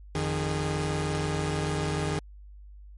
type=tone cluster; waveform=sawtooth; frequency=86.5 / 152.5 / 410.8 Hz; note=F2 / D#3 / G#4; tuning=-16 / -34 / -19 cents; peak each=-29 / -25 / -29 dBFS; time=0.15-2.19 s; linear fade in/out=0 ms; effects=added 50 Hz sine -44 dBFS peak until 2.97 s + MP3 48 kbps